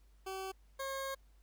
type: tone pair in turn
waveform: 20% pulse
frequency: 382 / 540.2 Hz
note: G4 / C#5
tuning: -45 / -45 cents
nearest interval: tritone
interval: 600 cents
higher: second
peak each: -35 / -33 dBFS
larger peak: second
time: 0.26-0.52 / 0.79-1.15 s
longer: second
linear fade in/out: 10 ms
effects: added 50 Hz sine -61 dBFS peak until 1.42 s + pink hiss -75 dBFS RMS until 1.42 s